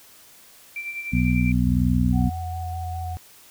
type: tone with tremolo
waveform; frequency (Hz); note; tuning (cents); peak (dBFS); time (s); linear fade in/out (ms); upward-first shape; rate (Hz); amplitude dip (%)
sine; 2349; D7; 0; -27; 0.76-1.52; 2; sine; 10; 55
type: harmonic tone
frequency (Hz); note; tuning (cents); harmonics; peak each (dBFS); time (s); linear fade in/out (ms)
61.5; B1; -7; 1 / 2 / 3 / 4; -23 / -23 / -23 / -23; 1.12-2.3; 20
type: tone with pitch glide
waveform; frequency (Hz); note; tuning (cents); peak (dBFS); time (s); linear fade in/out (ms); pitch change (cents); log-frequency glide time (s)
sine; 82.3 to 84.47; E2 to E2; -2 to +43; -28; 1.65-3.17; 0; +45; 2.11-2.29
type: tone with vibrato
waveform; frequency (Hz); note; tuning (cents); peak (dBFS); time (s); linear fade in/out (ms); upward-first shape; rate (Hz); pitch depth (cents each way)
sine; 740; F#5; 0; -32; 2.12-3.18; 50; square; 4.9; 15
effects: white hiss -50 dBFS RMS until 3.5 s